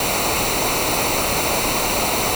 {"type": "noise with comb filter", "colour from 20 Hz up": "pink", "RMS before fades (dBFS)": -20, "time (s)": [0, 2.35], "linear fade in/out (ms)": 2, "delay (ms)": 0.6, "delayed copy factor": -0.65, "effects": []}